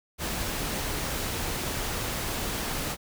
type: noise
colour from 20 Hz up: pink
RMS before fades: -31 dBFS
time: 0.18-2.97 s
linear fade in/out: 50 ms
effects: none